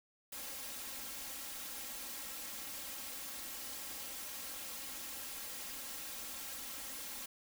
white noise with comb filter, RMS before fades -45 dBFS, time 0.32-7.26 s, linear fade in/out 5 ms, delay 3.7 ms, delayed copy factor +0.9, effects none

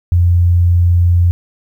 sine tone, 87.31 Hz, F2, in tune, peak -7 dBFS, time 0.12-1.31 s, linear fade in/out 0 ms, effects 8-bit

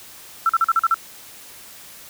sine tone bursts, 1339 Hz, E6, 27 cents sharp, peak -13 dBFS, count 7, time 0.46-0.943 s, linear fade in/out 2 ms, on 33 ms, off 42 ms, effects white hiss -42 dBFS RMS until 2.09 s

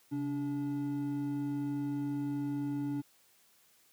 triangle tone pair together, 135.7 / 287.5 Hz, C#3 / D4, -36 / -37 cents, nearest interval octave + minor second, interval 1299 cents, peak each -37 / -31 dBFS, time 0.11-3.02 s, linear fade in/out 20 ms, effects white hiss -66 dBFS RMS until 3.92 s + high-pass 80 Hz 12 dB/octave

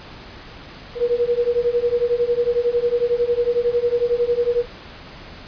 sine beating tone pair, 474.1 / 485.1 Hz, A#4 / B4, +29 / -31 cents, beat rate 11 Hz, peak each -20 / -19 dBFS, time 0.95-4.66 s, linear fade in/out 50 ms, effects pink hiss -39 dBFS RMS until 5.47 s + resampled to 11025 Hz

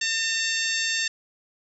harmonic tone with a mistuned harmonic, 903 Hz, A5, 45 cents sharp, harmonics 2 / 3 / 4 / 5 / 6 / 7 / 8, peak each -28 / -30 / -31 / -32 / -33 / -33 / -34 dBFS, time 0.01-1.08 s, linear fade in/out 5 ms, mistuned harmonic 8, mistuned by +39 cents, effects none

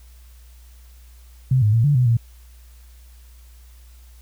sine tone with pitch steps, 129.8 / 105.6 / 114.5 / 145.3 / 125.3 / 116.4 Hz, C3 / G#2 / A#2 / D3 / B2 / A#2, -13 / +29 / -31 / -18 / +25 / -2 cents, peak -13 dBFS, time 1.51-2.17 s, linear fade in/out 5 ms, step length 110 ms, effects added 60 Hz sine -43 dBFS peak until 4.21 s + white hiss -56 dBFS RMS until 4.21 s

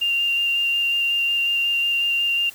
sine tone with vibrato, 2786 Hz, F7, 5 cents flat, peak -18 dBFS, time 0.01-2.5 s, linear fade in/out 10 ms, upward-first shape square, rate 5.5 Hz, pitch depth 9 cents each way, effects white hiss -44 dBFS RMS until 2.54 s

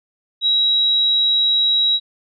sine tone, 3860 Hz, B7, 40 cents flat, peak -13 dBFS, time 0.41-2 s, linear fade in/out 50 ms, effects none

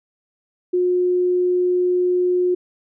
sine tone, 360 Hz, F#4, 47 cents flat, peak -15 dBFS, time 0.73-2.55 s, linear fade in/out 10 ms, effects none

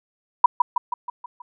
sine tone with echo, 976 Hz, B5, 21 cents flat, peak -6 dBFS, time 0.44-0.46 s, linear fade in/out 5 ms, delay 160 ms, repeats 6, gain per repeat -5 dB, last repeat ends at 1.42 s, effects none

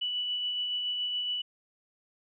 sine tone with tremolo, 2960 Hz, F#7, in tune, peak -28 dBFS, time 0.01-1.42 s, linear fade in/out 10 ms, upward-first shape sine, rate 7.1 Hz, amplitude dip 25%, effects none

